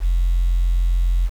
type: tone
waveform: sine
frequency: 43.61 Hz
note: F1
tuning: 2 cents flat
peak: -13 dBFS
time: 0-1.3 s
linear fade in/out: 50 ms
effects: tanh soft clip ceiling -11 dBFS + 7-bit